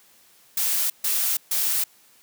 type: noise bursts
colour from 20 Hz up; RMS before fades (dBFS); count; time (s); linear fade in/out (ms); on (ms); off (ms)
blue; -23; 3; 0.57-1.84; 5; 330; 140
effects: white hiss -56 dBFS RMS until 2.22 s + high-pass 100 Hz 12 dB/octave